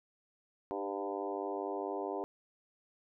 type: harmonic tone with a mistuned harmonic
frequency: 100 Hz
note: G2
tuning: 35 cents sharp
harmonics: 3 / 4 / 5 / 6 / 7 / 8 / 9 / 10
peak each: -43 / -39 / -43 / -44 / -43 / -47 / -45 / -49 dBFS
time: 0.71-2.24 s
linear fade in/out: 0 ms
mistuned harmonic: 4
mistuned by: -19 cents
effects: none